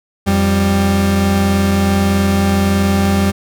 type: tone pair together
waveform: 40% pulse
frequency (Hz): 87.71 / 196.9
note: F2 / G3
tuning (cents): +8 / +8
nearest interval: octave + major second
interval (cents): 1400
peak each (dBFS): -15 / -12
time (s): 0.26-3.32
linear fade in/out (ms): 20
effects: none